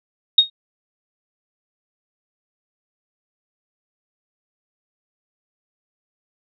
sine tone with exponential decay, 3729 Hz, A#7, in tune, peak -4 dBFS, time 0.38-0.5 s, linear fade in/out 5 ms, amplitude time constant 24 ms, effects none

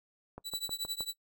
click train, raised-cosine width 1 ms, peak -29 dBFS, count 5, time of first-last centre 0.38-1.007 s, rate 6.38 Hz
sawtooth tone with tremolo, 3950 Hz, B7, in tune, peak -28 dBFS, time 0.44-1.14 s, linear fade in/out 50 ms, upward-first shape triangle, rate 11 Hz, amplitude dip 100%
effects noise-tail reverb RT60 0.1 s tail -21 dB re dry

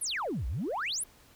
sine exponential two-way sweep, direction down then up, 11990 to 53.1 to 11990 Hz, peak -29 dBFS, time 0.01-1.04 s, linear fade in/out 10 ms, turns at 0.47 s, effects tanh soft clip ceiling -27 dBFS + pink hiss -59 dBFS RMS until 1.35 s

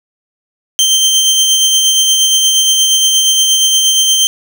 25% pulse tone with tremolo, 3135 Hz, G7, 1 cent flat, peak -3 dBFS, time 0.79-4.27 s, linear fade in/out 0 ms, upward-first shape sine, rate 8.5 Hz, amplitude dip 30%, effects none

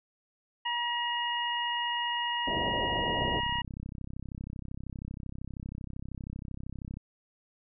harmonic tone, 955 Hz, A#5, 42 cents sharp, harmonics 1 / 2 / 3, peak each -32 / -35 / -33 dBFS, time 0.65-3.62 s, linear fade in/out 10 ms
white low-pass noise, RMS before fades -34 dBFS, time 2.47-3.4 s, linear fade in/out 5 ms, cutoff 740 Hz, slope 48 dB/octave
click train, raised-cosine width 5 ms, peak -27 dBFS, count 125, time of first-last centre 3.19-6.97 s, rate 32.8 Hz
effects none

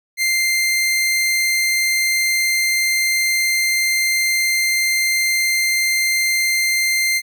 sawtooth tone, 2093 Hz, C7, in tune, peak -12 dBFS, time 0.17-7.22 s, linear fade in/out 50 ms, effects none

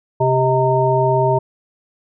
harmonic tone with a mistuned harmonic, 131.2 Hz, C3, 5 cents sharp, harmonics 1 / 3 / 5 / 7, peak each -18 / -18 / -18 / -18 dBFS, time 0.2-1.39 s, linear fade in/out 10 ms, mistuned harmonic 5, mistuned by -56 cents, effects none

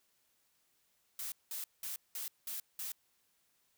blue noise bursts, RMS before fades -41 dBFS, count 6, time 1.19-2.92 s, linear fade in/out 2 ms, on 130 ms, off 190 ms, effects white hiss -75 dBFS RMS until 3.77 s

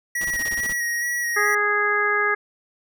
square tone with vibrato, 1906 Hz, A#6, 38 cents sharp, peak -23 dBFS, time 0.15-1.55 s, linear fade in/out 5 ms, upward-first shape square, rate 2.3 Hz, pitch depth 18 cents each way
pink noise bursts, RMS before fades -35 dBFS, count 9, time 0.21-0.727 s, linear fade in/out 2 ms, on 37 ms, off 23 ms
harmonic tone, 414.3 Hz, G#4, 4 cents flat, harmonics 1 / 2 / 3 / 4 / 5, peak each -26 / -32 / -24 / -21 / -26 dBFS, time 1.36-2.35 s, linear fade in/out 10 ms
effects none

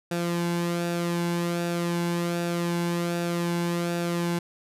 sawtooth tone with flanger, 172.2 Hz, F3, 24 cents flat, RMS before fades -27 dBFS, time 0.11-4.39 s, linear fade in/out 5 ms, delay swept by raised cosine 0.95 to 1.62 ms, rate 1.3 Hz, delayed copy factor -0.5, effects resampled to 32000 Hz

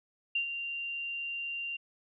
sine tone with ADSR envelope, 2776 Hz, F7, 11 cents flat, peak -26 dBFS, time 0.35-1.77 s, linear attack 6 ms, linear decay 99 ms, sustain -8 dB, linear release 11 ms, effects none

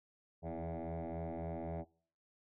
sine tone with frequency modulation, 246.5 Hz, B3, 3 cents flat, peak -36 dBFS, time 0.42-1.85 s, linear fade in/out 50 ms, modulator 82.8 Hz, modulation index 6, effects noise-tail reverb RT60 0.5 s tail -24 dB re dry + tanh soft clip ceiling -38 dBFS

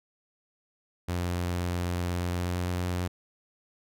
sawtooth tone with pitch glide, 88.2 to 89.43 Hz, F2 to F2, +18 to +42 cents, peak -24 dBFS, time 1.08-3.08 s, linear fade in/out 10 ms, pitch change +24 cents, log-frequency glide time 2.24-2.74 s, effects none

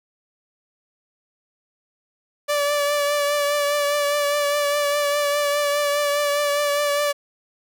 sawtooth tone with vibrato, 580 Hz, D5, 22 cents flat, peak -15 dBFS, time 2.48-7.13 s, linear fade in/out 20 ms, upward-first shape triangle, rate 4.9 Hz, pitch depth 29 cents each way, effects none

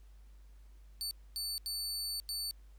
sawtooth tone bursts at uneven times, 4500 Hz, C#8, 25 cents sharp, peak -33 dBFS, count 4, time 1.01-1.11 / 1.36-1.58 / 1.66-2.2 / 2.29-2.51 s, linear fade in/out 0 ms, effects added 50 Hz sine -53 dBFS peak until 2.78 s + pink hiss -72 dBFS RMS until 2.78 s

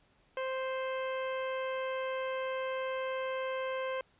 harmonic tone, 523.3 Hz, C5, in tune, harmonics 1 / 2 / 3 / 4 / 5 / 6, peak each -34 / -40 / -44 / -46 / -48 / -50 dBFS, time 0.37-4.01 s, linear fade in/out 2 ms, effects pink hiss -68 dBFS RMS until 4.19 s + resampled to 8000 Hz

